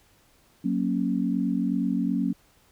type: chord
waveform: sine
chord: F# major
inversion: none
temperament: equal with one note detuned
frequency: 185 / 233.1 / 275.7 Hz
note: F#3 / A#3 / C#4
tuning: 0 / 0 / -9 cents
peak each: -27 dBFS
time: 0.64-2.33 s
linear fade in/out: 10 ms
effects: pink hiss -61 dBFS RMS until 2.71 s